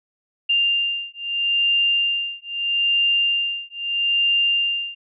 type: beating tone pair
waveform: sine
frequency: 2794 / 2794.78 Hz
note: F7 / F7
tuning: 0 / +1 cents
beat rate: 0.78 Hz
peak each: -21 dBFS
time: 0.49-4.95 s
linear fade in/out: 10 ms
effects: none